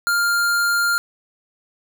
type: tone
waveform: square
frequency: 1401 Hz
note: F6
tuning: 5 cents sharp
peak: -17 dBFS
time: 0.07-0.98 s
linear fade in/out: 0 ms
effects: none